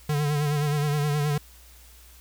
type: tone with vibrato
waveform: square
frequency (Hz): 147.4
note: D3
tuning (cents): +7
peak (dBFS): -23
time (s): 0.09-1.38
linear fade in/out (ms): 5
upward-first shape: sine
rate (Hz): 9.5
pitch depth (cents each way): 49
effects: added 60 Hz sine -50 dBFS peak until 2.2 s + white hiss -53 dBFS RMS until 2.2 s